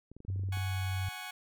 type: clicks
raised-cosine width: 3 ms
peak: -36 dBFS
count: 10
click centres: 0.116 / 0.166 / 0.204 / 0.25 / 0.301 / 0.36 / 0.395 / 0.436 / 0.488 / 0.572 s
type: tone with pitch glide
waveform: sine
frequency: 95.8 to 94.7 Hz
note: G2 to F#2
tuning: -39 to +41 cents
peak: -31 dBFS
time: 0.28-1.09 s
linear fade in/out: 5 ms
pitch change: -20 cents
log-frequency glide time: 0.65-0.82 s
type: chord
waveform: 15% pulse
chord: F# suspended second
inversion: none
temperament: just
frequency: 740 / 832.5 / 1110 Hz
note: F#5 / G#5 / C#6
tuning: 0 / +4 / +2 cents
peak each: -38 / -39 / -41 dBFS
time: 0.52-1.31 s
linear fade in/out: 5 ms
effects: none